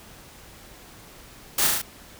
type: noise with echo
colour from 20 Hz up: white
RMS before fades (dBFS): -22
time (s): 1.58-1.67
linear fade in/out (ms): 5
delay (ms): 37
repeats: 4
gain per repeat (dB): -2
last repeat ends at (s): 1.818
effects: pink hiss -47 dBFS RMS until 2.19 s